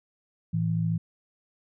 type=tone pair together; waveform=sine; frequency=110.99 / 164.81 Hz; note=A2 / E3; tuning=+16 / 0 cents; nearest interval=perfect fifth; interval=684 cents; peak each=-28 / -25 dBFS; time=0.53-0.98 s; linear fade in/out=10 ms; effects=none